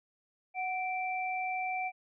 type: tone pair together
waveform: sine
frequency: 741.4 / 2343 Hz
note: F#5 / D7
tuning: +3 / -5 cents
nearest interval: octave + minor sixth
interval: 1992 cents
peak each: -33 / -36 dBFS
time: 0.54-1.92 s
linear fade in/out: 50 ms
effects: none